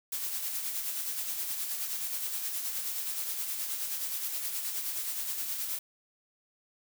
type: noise with tremolo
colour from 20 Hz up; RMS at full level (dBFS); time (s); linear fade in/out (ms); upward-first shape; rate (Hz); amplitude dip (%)
blue; -33; 0.12-5.79; 5; sine; 9.5; 40
effects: none